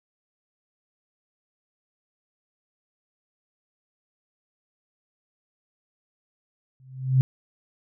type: tone with exponential growth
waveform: sine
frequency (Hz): 130.81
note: C3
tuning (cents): 0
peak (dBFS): -12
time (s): 6.8-7.21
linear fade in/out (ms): 0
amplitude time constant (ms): 88
effects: none